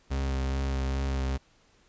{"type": "tone with vibrato", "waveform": "40% pulse", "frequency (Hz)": 67, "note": "C2", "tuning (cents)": 42, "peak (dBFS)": -26, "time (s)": [0.1, 1.38], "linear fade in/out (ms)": 20, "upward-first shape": "triangle", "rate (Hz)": 2.4, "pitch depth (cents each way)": 24, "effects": ["pink hiss -63 dBFS RMS until 1.88 s", "resampled to 16000 Hz"]}